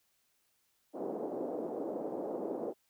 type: band-pass noise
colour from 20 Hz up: pink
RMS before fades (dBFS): -38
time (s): 0.93-2.74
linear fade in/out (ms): 50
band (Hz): 290 to 620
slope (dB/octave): 24
effects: white hiss -75 dBFS RMS until 2.89 s